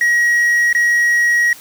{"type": "tone with dropouts", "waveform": "triangle", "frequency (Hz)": 1901, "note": "A#6", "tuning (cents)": 33, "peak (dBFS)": -9, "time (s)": [0.01, 1.53], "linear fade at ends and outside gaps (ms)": 2, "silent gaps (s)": [0.729, 0.749], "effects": ["white hiss -39 dBFS RMS until 1.6 s"]}